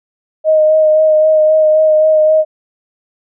sine tone with vibrato, 622.3 Hz, D#5, in tune, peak -6 dBFS, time 0.44-2.45 s, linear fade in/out 50 ms, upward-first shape sine, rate 3.8 Hz, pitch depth 17 cents each way, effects none

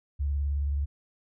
sine tone with vibrato, 71.1 Hz, C#2, 45 cents sharp, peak -25 dBFS, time 0.19-0.86 s, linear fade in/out 20 ms, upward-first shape triangle, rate 19 Hz, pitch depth 82 cents each way, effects none

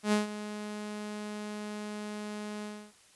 sawtooth tone with ADSR envelope, 209.9 Hz, G#3, 19 cents sharp, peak -19 dBFS, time 0.03-2.93 s, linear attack 95 ms, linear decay 140 ms, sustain -14 dB, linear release 300 ms, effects white hiss -60 dBFS RMS until 3.15 s + resampled to 24000 Hz

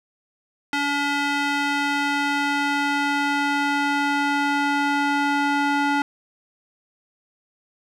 square tone with band-pass filter sweep, 285.6 Hz, D4, 48 cents flat, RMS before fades -22 dBFS, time 0.73-6.02 s, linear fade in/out 2 ms, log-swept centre 2000 to 1200 Hz, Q 0.87, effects none

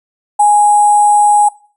sine tone with sample-and-hold, 830.6 Hz, G#5, in tune, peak -5 dBFS, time 0.39-1.49 s, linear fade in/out 10 ms, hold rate 8820 Hz, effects noise-tail reverb RT60 0.4 s tail -20 dB re dry + resampled to 32000 Hz

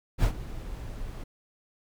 brown noise with ADSR envelope, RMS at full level -20 dBFS, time 0.18-1.24 s, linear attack 58 ms, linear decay 82 ms, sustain -17 dB, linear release 8 ms, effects none

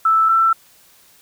sine tone pair in turn, 1318.5 / 1335.4 Hz, E6 / E6, 0 / +22 cents, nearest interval unison, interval 22 cents, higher second, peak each -11 dBFS, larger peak neither, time 0.05-0.29 / 0.29-0.53 s, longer neither, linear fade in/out 5 ms, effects white hiss -51 dBFS RMS until 1.21 s

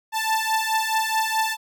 sawtooth beating tone pair, 880 / 884.7 Hz, A5 / A5, 0 / +9 cents, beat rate 4.7 Hz, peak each -20 dBFS, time 0.12-1.57 s, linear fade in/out 50 ms, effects none

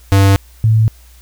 square / sine tone pair in turn, 98 / 110.61 Hz, G2 / A2, 0 / +10 cents, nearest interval major second, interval 210 cents, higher second, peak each -7 dBFS, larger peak neither, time 0.12-0.36 / 0.64-0.88 s, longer neither, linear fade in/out 0 ms, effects added 60 Hz sine -40 dBFS peak until 1.21 s + white hiss -48 dBFS RMS until 1.21 s

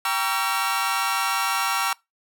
sawtooth chord, G diminished seventh, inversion none, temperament just, 784 / 940.8 / 1128.9 / 1354.7 Hz, G5 / Bb5 / Db6 / Fb6, 0 / +16 / +31 / +47 cents, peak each -25 / -24 / -24 / -22 dBFS, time 0.05-1.93 s, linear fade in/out 2 ms, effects noise-tail reverb RT60 0.2 s tail -23 dB re dry

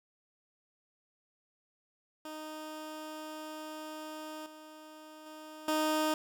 15% pulse tone with level steps, 309.6 Hz, D#4, 9 cents flat, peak -35 / -43 / -40 / -22 dBFS, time 2.25-6.14 s, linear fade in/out 2 ms, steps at 4.46 / 5.26 / 5.68 s, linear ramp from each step 2 ms, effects none

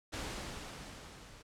pink noise with level ramp, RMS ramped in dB -39 to -55 dBFS, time 0.12-1.43 s, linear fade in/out 20 ms, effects low-pass 8000 Hz 12 dB/octave

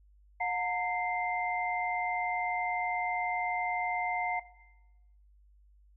sine tone cluster, 722 / 914 / 2091 Hz, F#5 / A#5 / C7, -43 / -34 / -2 cents, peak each -32 / -35 / -33 dBFS, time 0.4-4.4 s, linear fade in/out 10 ms, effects noise-tail reverb RT60 1.0 s tail -18 dB re dry + added 50 Hz sine -58 dBFS peak until 5.96 s

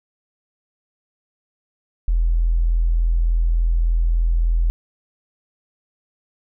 triangle tone with tanh clipping, 41.72 Hz, E1, 22 cents sharp, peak -14 dBFS, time 2.08-4.7 s, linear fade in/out 0 ms, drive 3 dB, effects none

